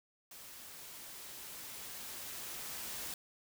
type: noise with level ramp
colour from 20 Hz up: white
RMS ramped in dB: -52 to -42 dBFS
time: 0.31-3.14 s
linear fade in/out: 2 ms
effects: none